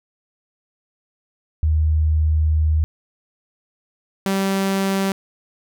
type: tone pair in turn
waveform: sine / sawtooth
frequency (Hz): 77.78 / 194.19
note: D#2 / G3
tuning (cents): 0 / -16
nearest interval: octave + major third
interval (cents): 1584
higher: second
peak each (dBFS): -14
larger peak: neither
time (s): 1.63-2.84 / 4.26-5.12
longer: first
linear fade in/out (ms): 0
effects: none